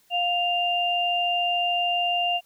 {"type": "tone pair together", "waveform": "sine", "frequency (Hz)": [705.4, 2794], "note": ["F5", "F7"], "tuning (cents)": [17, 0], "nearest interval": "2 octaves", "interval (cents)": 2383, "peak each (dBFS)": -24, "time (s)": [0.1, 2.41], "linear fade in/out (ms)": 50, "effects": ["white hiss -62 dBFS RMS until 2.45 s"]}